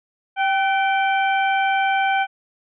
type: harmonic tone with a mistuned harmonic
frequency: 780 Hz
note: G5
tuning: 9 cents flat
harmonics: 1 / 2 / 3 / 4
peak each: -18 / -23 / -26 / -32 dBFS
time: 0.36-2.27 s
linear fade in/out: 50 ms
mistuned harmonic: 2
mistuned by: -52 cents
effects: none